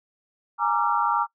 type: chord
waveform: sine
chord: Bb dominant seventh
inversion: third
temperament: equal with one note detuned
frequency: 830.6 / 932.3 / 1174.7 / 1365 Hz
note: Ab5 / Bb5 / D6 / F6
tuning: 0 / 0 / 0 / -40 cents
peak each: -27 / -24 / -25 / -26 dBFS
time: 0.58-1.27 s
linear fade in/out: 50 ms
effects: noise-tail reverb RT60 0.1 s tail -22 dB re dry